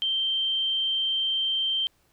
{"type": "tone", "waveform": "sine", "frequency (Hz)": 3136, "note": "G7", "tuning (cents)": 0, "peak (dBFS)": -23, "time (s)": [0.02, 1.87], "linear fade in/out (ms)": 0, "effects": ["pink hiss -66 dBFS RMS until 2.12 s"]}